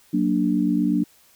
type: chord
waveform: sine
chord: Gb augmented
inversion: none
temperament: equal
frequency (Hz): 185 / 233.1 / 293.7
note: Gb3 / Bb3 / D4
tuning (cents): 0 / 0 / 0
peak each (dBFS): -23 / -23 / -21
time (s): 0.13-1.04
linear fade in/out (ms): 10
effects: white hiss -56 dBFS RMS until 1.35 s